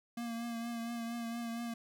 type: tone with vibrato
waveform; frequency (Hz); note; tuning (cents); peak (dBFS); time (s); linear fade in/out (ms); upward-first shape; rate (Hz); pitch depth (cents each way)
square; 233.1; A#3; 0; -38; 0.17-1.74; 5; triangle; 4.3; 33
effects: none